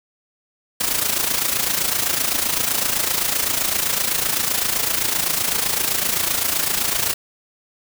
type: noise with amplitude modulation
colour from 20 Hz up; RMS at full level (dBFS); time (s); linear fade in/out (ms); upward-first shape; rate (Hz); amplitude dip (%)
white; -18; 0.8-7.14; 10; sine; 27.8; 65
effects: none